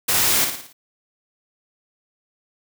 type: noise with echo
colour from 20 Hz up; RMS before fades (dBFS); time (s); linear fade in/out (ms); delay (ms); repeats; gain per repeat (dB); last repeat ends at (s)
white; -19; 0.08-0.45; 10; 56; 5; -6; 0.73
effects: none